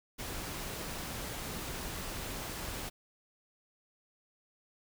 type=noise; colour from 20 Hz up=pink; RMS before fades=-40 dBFS; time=0.18-2.9 s; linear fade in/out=20 ms; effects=none